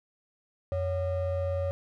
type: ring-modulated tone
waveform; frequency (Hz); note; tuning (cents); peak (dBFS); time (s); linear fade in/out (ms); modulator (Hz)
triangle; 323.4; E4; -33; -22; 0.72-1.71; 0; 235
effects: none